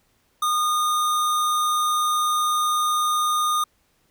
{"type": "tone", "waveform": "square", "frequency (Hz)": 1224, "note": "D#6", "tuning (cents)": -29, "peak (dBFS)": -20, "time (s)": [0.42, 3.64], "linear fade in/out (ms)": 5, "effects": ["pink hiss -65 dBFS RMS until 4.1 s"]}